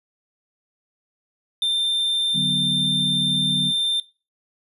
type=tone; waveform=triangle; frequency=3586 Hz; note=A7; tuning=32 cents sharp; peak=-17 dBFS; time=1.62-4 s; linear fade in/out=2 ms
type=chord; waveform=sine; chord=B minor; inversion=first; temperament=equal; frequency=146.83 / 185 / 246.9 Hz; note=D3 / F#3 / B3; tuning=0 / 0 / 0 cents; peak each=-28 / -26 / -30 dBFS; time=2.33-3.73 s; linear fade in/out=50 ms
effects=noise-tail reverb RT60 0.3 s tail -18 dB re dry + resampled to 32000 Hz